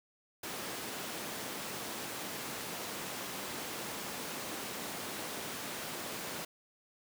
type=high-pass noise; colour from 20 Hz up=pink; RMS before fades=-41 dBFS; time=0.43-6.45 s; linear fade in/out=5 ms; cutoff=210 Hz; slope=12 dB/octave; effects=none